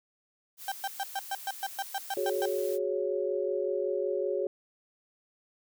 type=noise; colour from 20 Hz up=blue; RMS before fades=-44 dBFS; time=0.57-2.79 s; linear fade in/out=50 ms
type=tone bursts; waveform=35% pulse; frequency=784 Hz; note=G5; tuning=in tune; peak=-28 dBFS; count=12; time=0.68-2.456 s; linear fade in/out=2 ms; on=38 ms; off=120 ms
type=chord; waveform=sine; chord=F# suspended second; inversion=none; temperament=equal; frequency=370 / 415.3 / 554.4 Hz; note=F#4 / G#4 / C#5; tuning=0 / 0 / 0 cents; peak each=-32 dBFS; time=2.17-4.47 s; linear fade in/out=2 ms
effects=none